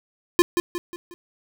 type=tone with echo; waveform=square; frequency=349.2 Hz; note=F4; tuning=in tune; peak=-12 dBFS; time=0.39-0.42 s; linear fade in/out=0 ms; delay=180 ms; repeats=4; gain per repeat=-7 dB; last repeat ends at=1.14 s; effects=none